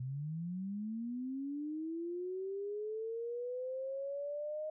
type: linear sweep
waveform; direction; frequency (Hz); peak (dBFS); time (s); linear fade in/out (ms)
sine; up; 123.8 to 622.3; -37; 0-4.7; 5
effects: none